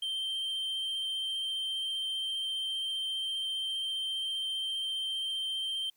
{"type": "tone with vibrato", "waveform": "triangle", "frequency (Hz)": 3136, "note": "G7", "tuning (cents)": 0, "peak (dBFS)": -30, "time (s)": [0.02, 5.9], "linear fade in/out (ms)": 5, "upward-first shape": "sine", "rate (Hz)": 15, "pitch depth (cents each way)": 12, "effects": ["white hiss -72 dBFS RMS until 5.96 s"]}